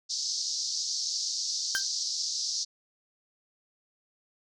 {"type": "band-pass noise", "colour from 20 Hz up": "white", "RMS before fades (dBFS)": -32, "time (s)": [0.09, 2.65], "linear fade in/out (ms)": 20, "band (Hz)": [4400, 6100], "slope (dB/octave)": 48}
{"type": "tone with exponential decay", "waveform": "40% pulse", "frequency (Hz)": 1568, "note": "G6", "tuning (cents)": 0, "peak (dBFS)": -21, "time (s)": [1.75, 1.85], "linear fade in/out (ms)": 0, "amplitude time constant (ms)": 21}
{"effects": []}